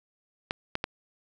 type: clicks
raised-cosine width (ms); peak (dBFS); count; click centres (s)
0.3; -12; 3; 0.509 / 0.754 / 0.841
effects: none